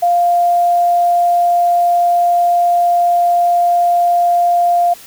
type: tone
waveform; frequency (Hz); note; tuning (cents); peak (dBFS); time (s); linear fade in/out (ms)
sine; 698.5; F5; 0; -9; 0.02-4.94; 10
effects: white hiss -38 dBFS RMS until 5.06 s